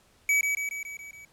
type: tone with echo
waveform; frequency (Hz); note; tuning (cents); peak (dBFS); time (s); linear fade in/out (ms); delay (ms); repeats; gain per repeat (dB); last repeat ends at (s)
square; 2280; C#7; +48; -21; 0.29-0.41; 2; 140; 6; -4; 1.25
effects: pink hiss -62 dBFS RMS until 1.32 s + low-pass 12000 Hz 12 dB/octave